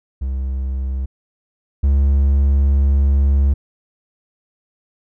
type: tone pair in turn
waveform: triangle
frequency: 66 / 69.36 Hz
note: C2 / C#2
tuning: +16 / +2 cents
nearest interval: minor second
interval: 86 cents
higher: second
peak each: -17 / -9 dBFS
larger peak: second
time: 0.21-1.06 / 1.83-3.54 s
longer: second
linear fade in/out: 10 ms
effects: none